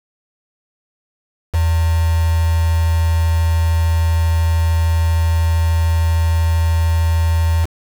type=tone with quantisation; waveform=sine; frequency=82.41 Hz; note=E2; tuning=in tune; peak=-12 dBFS; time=1.53-7.66 s; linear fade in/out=20 ms; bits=4; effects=none